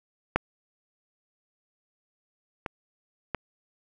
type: clicks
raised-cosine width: 0.5 ms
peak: -6 / -16 / -13 dBFS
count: 3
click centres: 0.36 / 2.662 / 3.347 s
effects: none